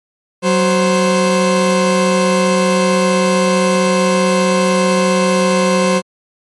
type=tone pair together; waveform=30% pulse; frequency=186.6 / 524.4 Hz; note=F#3 / C5; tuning=+15 / +4 cents; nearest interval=octave + tritone; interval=1789 cents; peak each=-11 dBFS; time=0.42-6.02 s; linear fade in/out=50 ms; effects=MP3 48 kbps